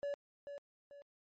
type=tone with echo; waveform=triangle; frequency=570 Hz; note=C#5; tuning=48 cents sharp; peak=-34 dBFS; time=0.03-0.14 s; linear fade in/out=0 ms; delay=440 ms; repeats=2; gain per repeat=-8 dB; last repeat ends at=1.02 s; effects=MP3 32 kbps